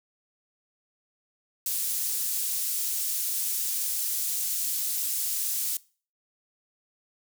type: high-pass noise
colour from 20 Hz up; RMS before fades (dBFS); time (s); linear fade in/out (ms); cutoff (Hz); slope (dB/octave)
pink; -29; 1.66-5.77; 2; 8400; 12
effects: noise-tail reverb RT60 0.4 s tail -22 dB re dry